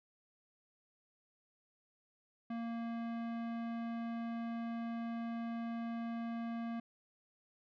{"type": "tone with tanh clipping", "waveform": "sine", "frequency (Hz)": 231.5, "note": "A#3", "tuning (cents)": -12, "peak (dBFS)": -40, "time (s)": [2.5, 6.8], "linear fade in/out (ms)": 5, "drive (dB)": 18, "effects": []}